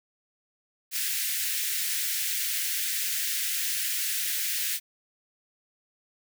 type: high-pass noise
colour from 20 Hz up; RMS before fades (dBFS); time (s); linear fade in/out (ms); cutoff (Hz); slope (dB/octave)
white; -29; 0.91-4.8; 50; 1600; 48
effects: none